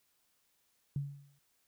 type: tone with exponential decay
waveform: sine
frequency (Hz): 141.3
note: C#3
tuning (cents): +34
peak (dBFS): -30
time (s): 0.96-1.39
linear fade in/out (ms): 2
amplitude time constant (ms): 92
effects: white hiss -75 dBFS RMS until 1.67 s